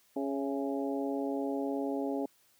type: harmonic tone with a mistuned harmonic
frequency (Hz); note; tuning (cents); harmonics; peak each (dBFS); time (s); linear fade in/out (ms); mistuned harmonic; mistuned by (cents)
138.59; C#3; 0; 2 / 3 / 4 / 5 / 6; -33 / -37 / -39 / -41 / -43; 0.16-2.26; 5; 5; -52
effects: white hiss -67 dBFS RMS until 2.59 s + high-pass 60 Hz 12 dB/octave